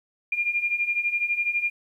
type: beating tone pair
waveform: sine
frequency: 2399 / 2411 Hz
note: D7 / D7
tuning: +36 / +45 cents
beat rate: 12 Hz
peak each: -28 / -24 dBFS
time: 0.32-1.7 s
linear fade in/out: 5 ms
effects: 10-bit